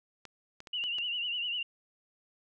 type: clicks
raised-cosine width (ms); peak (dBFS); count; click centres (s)
0.2; -28; 5; 0.253 / 0.604 / 0.672 / 0.839 / 0.985
type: tone with vibrato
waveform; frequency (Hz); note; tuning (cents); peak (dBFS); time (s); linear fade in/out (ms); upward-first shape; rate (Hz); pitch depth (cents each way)
sine; 2870; F7; +47; -31; 0.73-1.63; 5; triangle; 10; 91
effects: none